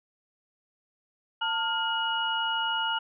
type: tone cluster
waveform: sine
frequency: 901 / 1407 / 2902 Hz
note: A5 / F6 / F#7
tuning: +41 / +12 / -34 cents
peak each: -30 dBFS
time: 1.41-2.99 s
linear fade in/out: 10 ms
effects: none